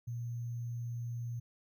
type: tone with sample-and-hold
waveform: sine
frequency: 118.5 Hz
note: A#2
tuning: 29 cents sharp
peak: -36 dBFS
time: 0.07-1.4 s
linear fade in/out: 10 ms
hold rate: 6300 Hz
effects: none